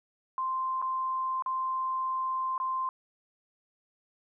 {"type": "tone with dropouts", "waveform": "sine", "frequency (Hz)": 1044, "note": "C6", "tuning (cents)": -4, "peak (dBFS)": -28, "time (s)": [0.38, 2.89], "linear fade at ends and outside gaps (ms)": 1, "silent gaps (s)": [[0.817, 0.824], [1.423, 1.461], [2.579, 2.6]], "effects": []}